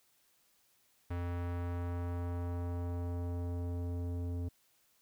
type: tone with low-pass filter sweep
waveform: square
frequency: 87.31 Hz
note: F2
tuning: in tune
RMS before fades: -37 dBFS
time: 1.1-4.49 s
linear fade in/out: 10 ms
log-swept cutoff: 2000 to 400 Hz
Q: 0.87
effects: white hiss -71 dBFS RMS until 5.01 s